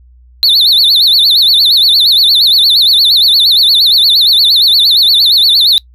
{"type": "tone with vibrato", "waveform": "triangle", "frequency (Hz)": 3971, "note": "B7", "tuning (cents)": 9, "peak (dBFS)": -3, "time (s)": [0.43, 5.78], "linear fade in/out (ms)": 0, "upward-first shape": "sine", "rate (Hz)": 8.6, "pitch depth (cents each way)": 220, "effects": ["noise-tail reverb RT60 0.1 s tail -24 dB re dry", "added 61 Hz sine -38 dBFS peak until 5.94 s"]}